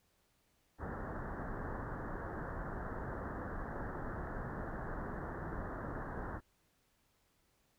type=low-pass noise; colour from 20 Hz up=pink; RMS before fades=-42 dBFS; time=0.78-6.41 s; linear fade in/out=50 ms; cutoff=1800 Hz; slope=96 dB/octave; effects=pink hiss -75 dBFS RMS until 7.78 s